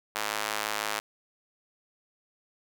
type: tone with high-pass filter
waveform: square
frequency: 53 Hz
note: G#1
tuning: 36 cents sharp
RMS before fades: -32 dBFS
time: 0.15-1 s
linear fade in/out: 5 ms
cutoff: 940 Hz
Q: 0.76
effects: none